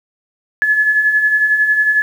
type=beating tone pair; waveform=sine; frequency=1703 / 1714 Hz; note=G#6 / A6; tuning=+43 / -46 cents; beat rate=11 Hz; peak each=-20 / -11 dBFS; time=0.62-2.02 s; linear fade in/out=0 ms; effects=7-bit